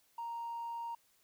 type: tone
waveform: triangle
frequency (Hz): 932.3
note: A#5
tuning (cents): 0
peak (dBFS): -35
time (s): 0.18-0.95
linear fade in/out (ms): 5
effects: tanh soft clip ceiling -35 dBFS + white hiss -71 dBFS RMS until 1.23 s